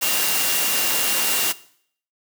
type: tone in noise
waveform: sine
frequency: 2786 Hz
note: F7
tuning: 5 cents flat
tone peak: -27 dBFS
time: 0.01-1.53 s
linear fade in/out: 20 ms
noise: white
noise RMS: -21 dBFS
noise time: 0.01-1.53 s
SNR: -9 dB
effects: noise-tail reverb RT60 0.6 s tail -18 dB re dry + high-pass 200 Hz 12 dB/octave